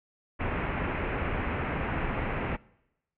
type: low-pass noise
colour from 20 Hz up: pink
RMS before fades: -31 dBFS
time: 0.39-2.57 s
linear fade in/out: 20 ms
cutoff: 2600 Hz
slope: 48 dB/octave
effects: noise-tail reverb RT60 0.9 s tail -23 dB re dry